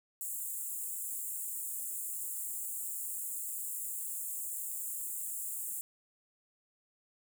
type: high-pass noise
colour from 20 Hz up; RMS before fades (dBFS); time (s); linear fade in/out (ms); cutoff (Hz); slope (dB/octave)
pink; -39; 0.21-5.81; 0; 7200; 96
effects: none